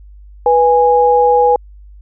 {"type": "tone pair together", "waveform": "sine", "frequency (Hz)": [491.3, 826.3], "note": ["B4", "G#5"], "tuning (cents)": [-9, -9], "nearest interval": "major sixth", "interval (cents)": 900, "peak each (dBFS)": -10, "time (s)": [0.46, 1.56], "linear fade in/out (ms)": 2, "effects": ["added 50 Hz sine -35 dBFS peak until 2.01 s"]}